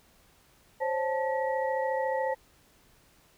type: tone cluster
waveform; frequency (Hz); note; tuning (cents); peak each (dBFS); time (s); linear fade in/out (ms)
sine; 526 / 560 / 877 / 1915; C5 / C#5 / A5 / A#6; +9 / +18 / -6 / +46; -29 / -37 / -31 / -38; 0.8-2.35; 20
effects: pink hiss -62 dBFS RMS until 3.37 s